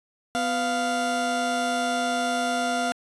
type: tone pair together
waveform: 30% pulse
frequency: 249.5 / 698.5 Hz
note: B3 / F5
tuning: +18 / 0 cents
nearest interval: octave + tritone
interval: 1782 cents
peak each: -26 / -22 dBFS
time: 0.35-2.92 s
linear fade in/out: 0 ms
effects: resampled to 24000 Hz